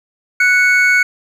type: tone pair together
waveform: triangle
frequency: 1480 / 2216 Hz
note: F#6 / C#7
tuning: 0 / -1 cents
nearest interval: perfect fifth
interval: 699 cents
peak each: -10 dBFS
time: 0.4-1.03 s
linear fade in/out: 5 ms
effects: none